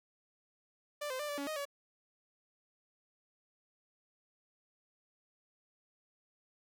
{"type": "tone with pitch steps", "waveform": "sawtooth", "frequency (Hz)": [589, 517, 593, 580, 282.2, 622, 567], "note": ["D5", "C5", "D5", "D5", "C#4", "D#5", "C#5"], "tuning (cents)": [5, -21, 17, -22, 31, -1, 39], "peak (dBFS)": -33, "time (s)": [1.01, 1.654], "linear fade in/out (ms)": 10, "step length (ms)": 92, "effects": []}